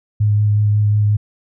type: tone with vibrato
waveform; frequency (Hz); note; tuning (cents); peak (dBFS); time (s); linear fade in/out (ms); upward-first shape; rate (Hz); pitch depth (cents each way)
sine; 104.7; G#2; +15; -11; 0.2-1.17; 10; sine; 5.5; 13
effects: none